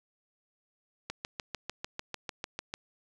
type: click train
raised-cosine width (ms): 0.2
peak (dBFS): -18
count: 12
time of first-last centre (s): 1.1-2.739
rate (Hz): 6.71
effects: none